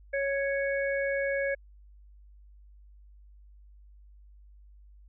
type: harmonic tone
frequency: 554.4 Hz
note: C#5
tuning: in tune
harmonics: 1 / 3 / 4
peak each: -28 / -33 / -36 dBFS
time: 0.13-1.55 s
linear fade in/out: 10 ms
effects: added 50 Hz sine -51 dBFS peak until 5.08 s